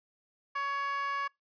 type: tone with high-pass filter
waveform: 15% pulse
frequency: 560 Hz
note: C#5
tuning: 18 cents sharp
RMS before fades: -33 dBFS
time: 0.55-1.28 s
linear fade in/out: 10 ms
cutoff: 1200 Hz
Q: 3.4
effects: noise-tail reverb RT60 0.2 s tail -26 dB re dry + resampled to 11025 Hz